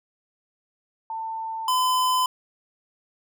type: tone pair in turn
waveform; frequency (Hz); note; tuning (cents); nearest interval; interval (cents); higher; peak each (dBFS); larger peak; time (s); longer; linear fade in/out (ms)
sine / square; 894 / 1015.6; A5 / B5; +27 / +48; major second; 221; second; -28 / -20; second; 1.1-1.68 / 1.68-2.26; neither; 2
effects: none